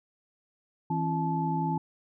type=tone cluster; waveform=sine; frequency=162.8 / 266.7 / 337.8 / 866 Hz; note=E3 / C4 / E4 / A5; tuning=-21 / +33 / +42 / -28 cents; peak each=-29 / -34 / -37 / -30 dBFS; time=0.9-1.78 s; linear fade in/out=5 ms; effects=none